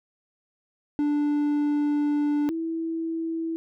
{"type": "tone pair in turn", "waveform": ["triangle", "sine"], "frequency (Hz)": [293.5, 327.4], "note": ["D4", "E4"], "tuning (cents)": [-1, -12], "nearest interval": "major second", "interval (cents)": 189, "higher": "second", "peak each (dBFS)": [-19, -26], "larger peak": "first", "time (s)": [[0.99, 2.49], [2.49, 3.56]], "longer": "first", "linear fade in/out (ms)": 0, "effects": []}